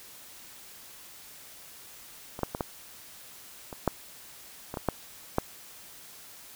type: clicks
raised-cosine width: 1 ms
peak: -23 / -12 / -17 / -14 / -24 / -9 / -21 / -18 / -10 / -9 dBFS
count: 10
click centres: 2.391 / 2.433 / 2.549 / 2.608 / 3.728 / 3.877 / 4.741 / 4.772 / 4.887 / 5.384 s
effects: white hiss -49 dBFS RMS until 6.55 s